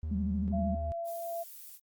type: tone with pitch glide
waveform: triangle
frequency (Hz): 78.1 to 76.4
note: D#2 to D#2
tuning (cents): +7 to -31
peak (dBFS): -31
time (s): 0.03-0.92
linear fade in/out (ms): 0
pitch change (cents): -38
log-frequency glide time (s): 0.63-0.74
type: tone with vibrato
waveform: sine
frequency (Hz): 197.1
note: G3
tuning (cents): +10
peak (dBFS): -30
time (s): 0.11-0.75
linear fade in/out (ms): 5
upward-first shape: triangle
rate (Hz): 13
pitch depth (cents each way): 130
type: tone with tremolo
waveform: sine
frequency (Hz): 676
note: E5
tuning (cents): +43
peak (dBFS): -33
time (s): 0.52-1.44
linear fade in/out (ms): 20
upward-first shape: triangle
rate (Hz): 2.6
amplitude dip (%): 30
type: noise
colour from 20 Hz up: violet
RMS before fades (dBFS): -48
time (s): 1.04-1.8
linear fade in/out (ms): 50
effects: Opus 32 kbps